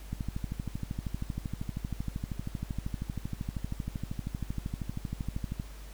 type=click train; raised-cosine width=5 ms; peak=-21 dBFS; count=71; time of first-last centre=0.13-5.599 s; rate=12.8 Hz; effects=added 50 Hz sine -43 dBFS peak until 5.93 s + pink hiss -53 dBFS RMS until 5.93 s